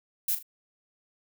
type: noise with echo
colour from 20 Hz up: violet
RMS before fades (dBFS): -27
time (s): 0.28-0.35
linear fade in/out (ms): 5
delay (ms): 39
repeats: 2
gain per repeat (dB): -10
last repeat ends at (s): 0.428
effects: none